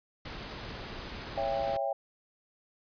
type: noise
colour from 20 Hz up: pink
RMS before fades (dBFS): -41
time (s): 0.25-1.77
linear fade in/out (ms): 5
type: chord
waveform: sine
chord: C# diminished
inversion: none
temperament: just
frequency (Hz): 554.4 / 665.2 / 798.3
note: C#5 / E5 / G5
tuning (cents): 0 / +16 / +31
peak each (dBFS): -33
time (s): 1.37-1.93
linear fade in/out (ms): 5
effects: resampled to 11025 Hz